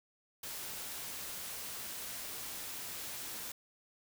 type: noise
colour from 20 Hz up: white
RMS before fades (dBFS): -43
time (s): 0.43-3.52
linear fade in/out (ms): 5
effects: none